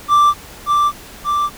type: tone with echo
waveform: triangle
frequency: 1174.7 Hz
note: D6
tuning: in tune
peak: -6 dBFS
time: 0.08-0.34 s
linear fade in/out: 50 ms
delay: 580 ms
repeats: 2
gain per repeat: -3 dB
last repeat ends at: 1.5 s
effects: pink hiss -37 dBFS RMS until 1.57 s